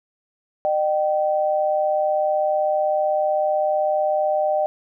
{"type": "tone pair together", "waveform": "sine", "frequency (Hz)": [608, 772.2], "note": ["D#5", "G5"], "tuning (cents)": [-40, -26], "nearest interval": "major third", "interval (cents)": 414, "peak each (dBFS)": [-19, -22], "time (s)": [0.65, 4.66], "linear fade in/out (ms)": 0, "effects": []}